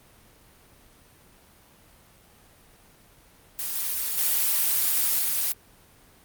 blue noise with level steps, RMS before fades -30 / -28 / -23 / -25 dBFS, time 3.59-5.52 s, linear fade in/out 0 ms, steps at 3.75 / 4.18 / 5.19 s, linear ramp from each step 2 ms, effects pink hiss -55 dBFS RMS until 6.24 s + Opus 32 kbps

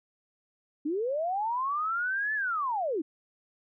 sine linear two-way sweep, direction up then down, 280 to 1760 to 280 Hz, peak -27 dBFS, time 0.85-3.02 s, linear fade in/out 10 ms, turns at 2.34 s, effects none

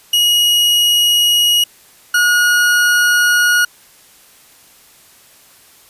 40% pulse tone pair in turn, 2896 / 1446.3 Hz, F#7 / F#6, -38 / -40 cents, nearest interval octave, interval 1202 cents, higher first, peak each -9 dBFS, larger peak neither, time 0.13-1.64 / 2.14-3.65 s, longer neither, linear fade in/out 5 ms, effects white hiss -46 dBFS RMS until 5.89 s + resampled to 32000 Hz

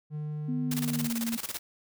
triangle tone, 151 Hz, D3, 48 cents sharp, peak -30 dBFS, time 0.1-1.1 s, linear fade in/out 50 ms
sine tone with pitch glide, 249.8 to 230.4 Hz, B3 to A#3, +20 to -20 cents, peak -29 dBFS, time 0.48-1.37 s, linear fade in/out 10 ms, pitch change -140 cents, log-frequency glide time 0.69-1.17 s
white noise with tremolo, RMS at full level -34 dBFS, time 0.71-1.59 s, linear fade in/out 5 ms, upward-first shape square, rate 18 Hz, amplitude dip 80%
effects none

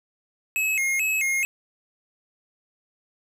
square tone with vibrato, 2349 Hz, D7, in tune, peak -22 dBFS, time 0.56-1.45 s, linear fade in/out 0 ms, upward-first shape square, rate 2.3 Hz, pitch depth 160 cents each way, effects none

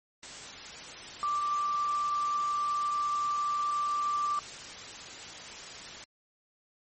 sine tone in noise, 1174.7 Hz, D6, in tune, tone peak -27 dBFS, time 1.23-4.39 s, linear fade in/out 0 ms, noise white, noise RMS -43 dBFS, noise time 0.23-6.04 s, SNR +13 dB, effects MP3 32 kbps

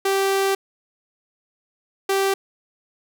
sawtooth tone pair in turn, 390 / 390 Hz, G4 / G4, -9 / -9 cents, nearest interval unison, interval 0 cents, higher neither, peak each -14 dBFS, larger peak neither, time 0.05-0.55 / 2.09-2.34 s, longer first, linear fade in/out 5 ms, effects none

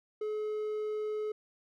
triangle tone, 426.7 Hz, G#4, 47 cents sharp, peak -30 dBFS, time 0.21-1.32 s, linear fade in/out 5 ms, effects none

